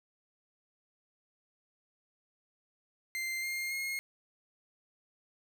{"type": "tone with pitch steps", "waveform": "40% pulse", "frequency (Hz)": [2089, 2118, 2148], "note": ["C7", "C7", "C7"], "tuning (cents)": [-3, 21, 45], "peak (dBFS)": -33, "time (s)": [3.15, 3.99], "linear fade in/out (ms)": 0, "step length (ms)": 280, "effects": []}